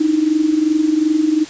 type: tone with amplitude modulation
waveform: sine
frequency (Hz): 310.3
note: D#4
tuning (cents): -5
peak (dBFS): -9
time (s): 0-1.45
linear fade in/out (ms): 10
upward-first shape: sine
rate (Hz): 22.7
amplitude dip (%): 70
effects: white hiss -34 dBFS RMS until 1.49 s + resampled to 16000 Hz